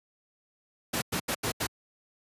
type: noise bursts at uneven times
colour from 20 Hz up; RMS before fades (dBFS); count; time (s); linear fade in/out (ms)
pink; -29; 5; 0.93-1.02 / 1.12-1.2 / 1.28-1.35 / 1.43-1.52 / 1.6-1.67; 10
effects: high-pass 100 Hz 12 dB/octave + resampled to 32000 Hz